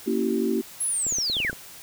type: chord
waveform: sine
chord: A# diminished seventh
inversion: none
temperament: equal with one note detuned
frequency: 233.1 / 277.2 / 329.6 / 382.6 Hz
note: A#3 / C#4 / E4 / G4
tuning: 0 / 0 / 0 / -42 cents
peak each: -26 / -29 / -28 / -26 dBFS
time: 0.06-0.62 s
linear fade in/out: 20 ms
type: linear sweep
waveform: sine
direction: down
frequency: 11170 to 1393 Hz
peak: -23 dBFS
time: 0.8-1.51 s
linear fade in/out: 10 ms
type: clicks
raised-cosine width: 2 ms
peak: -23 dBFS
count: 9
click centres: 1.067 / 1.124 / 1.185 / 1.299 / 1.368 / 1.402 / 1.449 / 1.497 / 1.53 s
effects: white hiss -44 dBFS RMS until 1.82 s